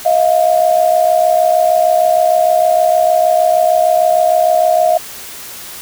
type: tone pair together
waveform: sine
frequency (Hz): 638 / 704.5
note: D#5 / F5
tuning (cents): +43 / +15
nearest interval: major second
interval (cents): 172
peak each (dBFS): -11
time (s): 0.05-4.98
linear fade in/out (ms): 10
effects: white hiss -30 dBFS RMS until 5.81 s